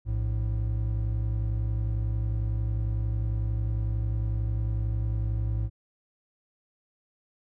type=tone pair together; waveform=triangle; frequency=57.74 / 108.8 Hz; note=A#1 / A2; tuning=-16 / -19 cents; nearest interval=major seventh; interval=1097 cents; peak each=-26 dBFS; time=0.05-5.7 s; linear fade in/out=50 ms; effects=none